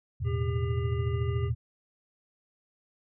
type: chord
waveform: sine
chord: E suspended fourth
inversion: none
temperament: just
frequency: 82.41 / 109.88 / 123.61 Hz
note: E2 / A2 / B2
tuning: 0 / -2 / +2 cents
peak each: -31 dBFS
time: 0.2-1.55 s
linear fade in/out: 20 ms
type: harmonic tone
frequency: 401.5 Hz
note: G4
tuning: 41 cents sharp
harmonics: 1 / 3 / 5 / 7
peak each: -35 / -45 / -49 / -52 dBFS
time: 0.24-1.51 s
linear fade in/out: 50 ms
effects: none